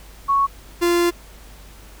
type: tone pair in turn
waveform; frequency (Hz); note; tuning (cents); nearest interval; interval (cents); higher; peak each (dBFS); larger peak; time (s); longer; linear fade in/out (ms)
sine / 45% pulse; 1108.7 / 346.4; C#6 / F4; 0 / -14; octave + minor sixth; 2014; first; -14 / -15; first; 0.28-0.47 / 0.81-1.11; second; 20
effects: added 50 Hz sine -42 dBFS peak until 2 s + pink hiss -46 dBFS RMS until 2 s